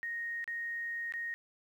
sine tone with dropouts, 1864.7 Hz, A#6, in tune, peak -35 dBFS, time 0.03-1.34 s, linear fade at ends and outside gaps 0 ms, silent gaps 0.442-0.477 / 1.123-1.138 s, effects 11-bit

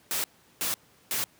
white noise bursts, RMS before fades -29 dBFS, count 3, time 0.11-1.24 s, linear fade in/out 0 ms, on 130 ms, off 370 ms, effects pink hiss -60 dBFS RMS until 1.39 s + high-pass 100 Hz 12 dB/octave

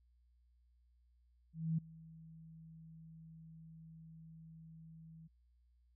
sine tone with ADSR envelope, 161.6 Hz, E3, 34 cents flat, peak -31 dBFS, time 1.53-5.28 s, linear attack 250 ms, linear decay 8 ms, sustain -22 dB, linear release 16 ms, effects added 60 Hz sine -68 dBFS peak until 5.95 s

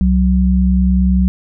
sine tone pair together, 65.41 / 186.08 Hz, C2 / F#3, 0 / +10 cents, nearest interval octave + tritone, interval 1810 cents, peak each -12 dBFS, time 0.01-1.28 s, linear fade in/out 0 ms, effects none

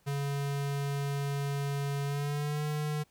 square tone with pitch glide, 141 to 150.25 Hz, C#3 to D3, +30 to +40 cents, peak -31 dBFS, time 0.06-3.04 s, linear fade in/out 20 ms, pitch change +110 cents, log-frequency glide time 2.05-2.64 s, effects pink hiss -68 dBFS RMS until 3.1 s

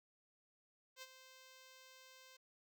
5% pulse tone with ADSR envelope, 520 Hz, C5, 11 cents flat, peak -37 dBFS, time 0.96-2.37 s, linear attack 62 ms, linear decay 36 ms, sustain -11 dB, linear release 9 ms, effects none

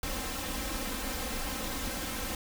pink noise with comb filter, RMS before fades -35 dBFS, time 0.03-2.35 s, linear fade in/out 2 ms, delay 3.8 ms, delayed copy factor +1, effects none

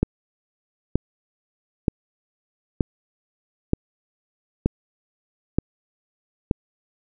click train, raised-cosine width 3 ms, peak -5 dBFS, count 8, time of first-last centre 0.03-6.511 s, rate 1.08 Hz, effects none

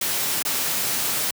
white noise with dropouts, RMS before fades -24 dBFS, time 0.01-1.31 s, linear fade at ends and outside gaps 5 ms, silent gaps 0.427-0.45 s, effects high-pass 100 Hz 12 dB/octave

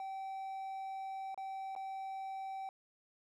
triangle tone with dropouts, 772 Hz, G5, 27 cents flat, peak -38 dBFS, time 0-2.69 s, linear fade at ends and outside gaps 1 ms, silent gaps 1.345-1.376 / 1.752-1.762 s, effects none

